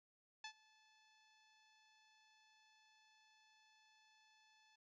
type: tone with ADSR envelope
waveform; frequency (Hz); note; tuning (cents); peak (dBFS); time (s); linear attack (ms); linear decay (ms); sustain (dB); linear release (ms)
10% pulse; 869; A5; -22; -38; 0.44-4.76; 4; 80; -24; 8
effects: resampled to 16000 Hz